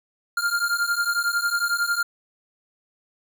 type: beating tone pair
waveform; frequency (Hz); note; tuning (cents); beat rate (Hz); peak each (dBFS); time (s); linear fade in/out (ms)
square; 1396.9 / 1407.9; F6 / F6; 0 / +14; 11; -25; 0.37-2.03; 5
effects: none